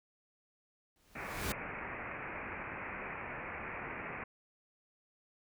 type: noise with exponential growth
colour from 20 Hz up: pink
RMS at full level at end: -34 dBFS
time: 0.96-1.52 s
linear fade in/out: 1 ms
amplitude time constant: 120 ms
type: low-pass noise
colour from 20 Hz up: white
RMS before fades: -43 dBFS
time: 1.15-4.24 s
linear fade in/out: 5 ms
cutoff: 2500 Hz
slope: 96 dB/octave
effects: none